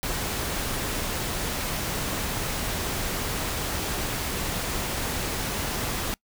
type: noise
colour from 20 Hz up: pink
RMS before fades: -29 dBFS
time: 0.03-6.14 s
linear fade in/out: 0 ms
effects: noise-tail reverb RT60 0.1 s tail -25 dB re dry